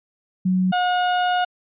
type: tone pair in turn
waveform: sine / 35% pulse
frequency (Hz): 185 / 721.8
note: F#3 / F#5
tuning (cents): 0 / -43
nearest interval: 2 octaves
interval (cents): 2357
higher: second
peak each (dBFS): -16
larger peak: neither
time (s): 0.45-0.72 / 0.72-1.45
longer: second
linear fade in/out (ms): 10
effects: resampled to 8000 Hz